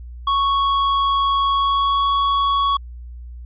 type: tone with pitch glide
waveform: square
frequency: 1108.7 to 1117.1 Hz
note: C#6 to C#6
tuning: 0 to +13 cents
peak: -16 dBFS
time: 0.27-2.77 s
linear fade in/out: 5 ms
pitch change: +13 cents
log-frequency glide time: 1.52-2.08 s
effects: added 60 Hz sine -32 dBFS peak until 3.45 s + resampled to 8000 Hz